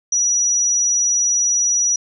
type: tone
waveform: sine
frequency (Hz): 5840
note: F#8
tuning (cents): -24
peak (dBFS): -14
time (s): 0.12-1.96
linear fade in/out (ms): 5
effects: none